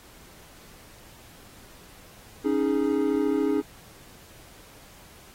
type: chord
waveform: triangle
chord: C# suspended second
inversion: none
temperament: equal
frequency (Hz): 277.2 / 311.1 / 415.3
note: C#4 / D#4 / G#4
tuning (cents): 0 / 0 / 0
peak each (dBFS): -24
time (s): 2.44-3.62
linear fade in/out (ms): 20
effects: pink hiss -51 dBFS RMS until 5.34 s + AAC 48 kbps